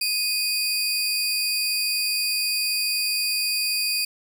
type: tone pair together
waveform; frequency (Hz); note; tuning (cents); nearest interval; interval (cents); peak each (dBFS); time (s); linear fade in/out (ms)
sawtooth; 2489 / 4699; D#7 / D8; 0 / 0; major seventh; 1100; -23 / -21; 0.01-4.05; 5
effects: none